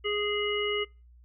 harmonic tone, 415.3 Hz, G#4, in tune, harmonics 1 / 3 / 5 / 7, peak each -29 / -37 / -34 / -33 dBFS, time 0.04-0.85 s, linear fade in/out 20 ms, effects noise-tail reverb RT60 0.3 s tail -26 dB re dry + added 60 Hz sine -52 dBFS peak until 1.24 s

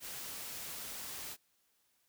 white noise, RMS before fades -44 dBFS, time 0-1.37 s, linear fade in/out 50 ms, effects white hiss -75 dBFS RMS until 2.08 s

